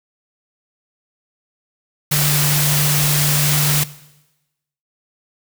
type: tone in noise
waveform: sine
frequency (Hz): 146.83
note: D3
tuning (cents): 0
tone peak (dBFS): -17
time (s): 2.11-3.84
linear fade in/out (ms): 10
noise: white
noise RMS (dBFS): -18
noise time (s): 2.11-3.84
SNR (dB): -2
effects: noise-tail reverb RT60 1.0 s tail -18 dB re dry